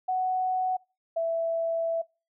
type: tone pair in turn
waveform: sine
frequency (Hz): 743 / 661.9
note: F#5 / E5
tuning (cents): +7 / +7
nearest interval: major second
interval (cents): 200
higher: first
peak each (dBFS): -24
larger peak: neither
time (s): 0.08-0.77 / 1.16-2.02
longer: second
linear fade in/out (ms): 10
effects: noise-tail reverb RT60 0.3 s tail -24 dB re dry